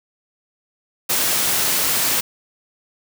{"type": "high-pass noise", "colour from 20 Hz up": "white", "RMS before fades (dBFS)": -19, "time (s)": [1.09, 2.21], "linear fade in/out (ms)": 10, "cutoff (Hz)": 100, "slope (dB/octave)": 12, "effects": []}